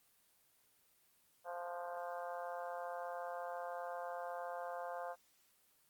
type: harmonic tone with a mistuned harmonic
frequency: 174.4 Hz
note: F3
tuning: 2 cents flat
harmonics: 3 / 4 / 5 / 6 / 7 / 8 / 9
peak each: -46 / -45 / -50 / -51 / -54 / -57 / -56 dBFS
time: 1.44-5.16 s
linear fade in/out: 50 ms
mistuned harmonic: 8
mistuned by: +33 cents
effects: white hiss -72 dBFS RMS until 5.89 s + Opus 24 kbps